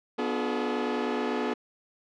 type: chord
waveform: sawtooth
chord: B diminished seventh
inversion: none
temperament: just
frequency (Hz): 246.9 / 296.3 / 355.6 / 426.7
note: B3 / D4 / F4 / Ab4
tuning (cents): 0 / +15 / +31 / +47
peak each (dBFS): -27 / -31 / -31 / -27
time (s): 0.18-1.54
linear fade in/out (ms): 10
effects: low-pass 3000 Hz 12 dB/octave